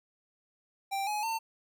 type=tone with pitch steps; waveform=square; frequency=785 / 841.3 / 901.7 Hz; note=G5 / G#5 / A5; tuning=+2 / +22 / +42 cents; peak=-31 dBFS; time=0.91-1.39 s; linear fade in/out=20 ms; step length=160 ms; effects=none